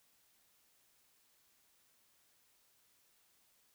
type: silence
effects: white hiss -72 dBFS RMS until 3.74 s